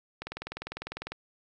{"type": "click train", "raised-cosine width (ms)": 0.3, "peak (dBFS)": -20, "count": 19, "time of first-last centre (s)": [0.22, 1.12], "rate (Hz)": 20, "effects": []}